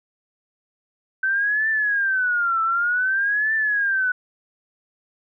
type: tone with vibrato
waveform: sine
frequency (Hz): 1533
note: G6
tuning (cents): -39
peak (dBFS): -18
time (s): 1.23-4.12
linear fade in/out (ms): 5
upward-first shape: triangle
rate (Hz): 0.54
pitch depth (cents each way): 260
effects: none